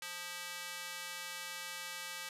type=tone with high-pass filter; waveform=square; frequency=176.5 Hz; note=F3; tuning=19 cents sharp; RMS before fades=-44 dBFS; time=0.02-2.29 s; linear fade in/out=2 ms; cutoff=1800 Hz; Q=0.79; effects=resampled to 32000 Hz